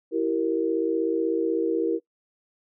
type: chord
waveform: sine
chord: E diminished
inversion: none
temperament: equal with one note detuned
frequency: 329.6 / 385.7 / 466.2 Hz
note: E4 / G4 / Bb4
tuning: 0 / -28 / 0 cents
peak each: -25 / -28 / -25 dBFS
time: 0.11-2 s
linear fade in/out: 50 ms
effects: noise-tail reverb RT60 0.1 s tail -21 dB re dry